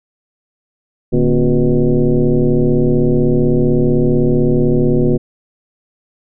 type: tone with frequency modulation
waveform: sine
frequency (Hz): 109.1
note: A2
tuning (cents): -14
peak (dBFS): -9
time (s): 1.12-5.18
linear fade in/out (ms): 20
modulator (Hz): 127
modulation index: 2.7
effects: none